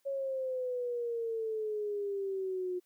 sine exponential sweep, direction down, 554.4 to 358.6 Hz, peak -32 dBFS, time 0.05-2.8 s, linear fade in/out 20 ms, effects white hiss -75 dBFS RMS until 2.85 s + high-pass 200 Hz 12 dB/octave

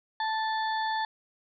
harmonic tone, 879 Hz, A5, 2 cents flat, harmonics 1 / 2 / 4 / 5, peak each -28 / -34 / -40 / -42 dBFS, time 0.2-1.05 s, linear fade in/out 2 ms, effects none

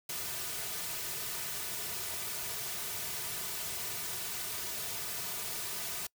white noise with comb filter, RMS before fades -38 dBFS, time 0.09-6.07 s, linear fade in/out 5 ms, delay 3.7 ms, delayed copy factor -0.75, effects noise-tail reverb RT60 0.1 s tail -25 dB re dry

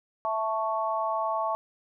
sine chord, A major, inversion second, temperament equal, 659.3 / 880 / 1108.7 Hz, E5 / A5 / C#6, 0 / 0 / 0 cents, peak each -30 dBFS, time 0.25-1.55 s, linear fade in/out 0 ms, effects none

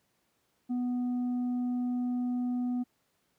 triangle tone with tanh clipping, 246.9 Hz, B3, in tune, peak -29 dBFS, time 0.69-2.84 s, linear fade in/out 20 ms, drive 8 dB, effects pink hiss -74 dBFS RMS until 3.38 s + high-pass 100 Hz 12 dB/octave

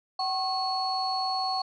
sine tone cluster, 757 / 1087 / 4379 Hz, F#5 / C#6 / C#8, +39 / -34 / -22 cents, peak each -28 / -33 / -30 dBFS, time 0.19-1.62 s, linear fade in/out 5 ms, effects tanh soft clip ceiling -18 dBFS

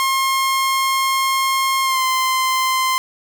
sawtooth tone with pitch glide, 1070 to 1040.7 Hz, C6 to C6, +38 to -10 cents, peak -12 dBFS, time 0-2.98 s, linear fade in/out 0 ms, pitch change -48 cents, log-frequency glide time 1.82-2.04 s, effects none

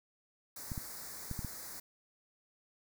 white band-stop noise, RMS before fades -46 dBFS, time 0.56-1.8 s, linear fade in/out 5 ms, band 2100 to 4200 Hz, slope 48 dB/octave
clicks, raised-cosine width 5 ms, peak -26 dBFS, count 5, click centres 0.718 / 0.778 / 1.313 / 1.392 / 1.447 s
effects none

